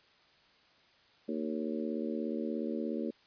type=harmonic tone with a mistuned harmonic; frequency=76.9 Hz; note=D#2; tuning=20 cents flat; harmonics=3 / 4 / 5 / 6 / 7; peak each=-36 / -38 / -40 / -42 / -43 dBFS; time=1.28-3.11 s; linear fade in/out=10 ms; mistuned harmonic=7; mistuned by=+43 cents; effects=white hiss -64 dBFS RMS until 3.26 s + resampled to 11025 Hz